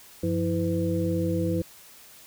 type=tone cluster; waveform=sine; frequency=96.1 / 173.9 / 328 / 503 Hz; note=G2 / F3 / E4 / B4; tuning=-34 / -7 / -9 / +32 cents; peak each=-29 / -28 / -28 / -30 dBFS; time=0.23-1.62 s; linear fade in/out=5 ms; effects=white hiss -50 dBFS RMS until 2.26 s